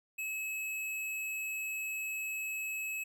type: tone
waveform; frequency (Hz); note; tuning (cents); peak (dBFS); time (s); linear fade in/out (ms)
square; 2580; E7; -38; -36; 0.18-3.04; 10
effects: none